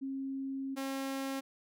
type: tone pair in turn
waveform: sine / sawtooth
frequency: 270 / 270 Hz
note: C#4 / C#4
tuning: -45 / -45 cents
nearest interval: unison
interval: 0 cents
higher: neither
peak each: -35 / -31 dBFS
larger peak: second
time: 0.01-0.76 / 0.76-1.41 s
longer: first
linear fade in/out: 20 ms
effects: none